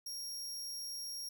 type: tone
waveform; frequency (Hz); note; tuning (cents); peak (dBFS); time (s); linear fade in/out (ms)
sawtooth; 5588; F8; 0; -38; 0.06-1.29; 5
effects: none